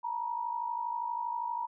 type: tone pair together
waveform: sine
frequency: 908.5 / 961 Hz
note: A#5 / B5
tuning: -45 / -48 cents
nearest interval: minor second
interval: 97 cents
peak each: -37 / -33 dBFS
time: 0.03-1.67 s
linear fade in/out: 20 ms
effects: none